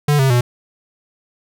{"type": "tone with pitch steps", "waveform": "square", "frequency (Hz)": [146.83, 133.87, 122.05], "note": ["D3", "C3", "B2"], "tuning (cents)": [0, 40, -20], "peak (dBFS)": -12, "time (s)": [0.08, 0.41], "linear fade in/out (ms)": 5, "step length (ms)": 110, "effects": []}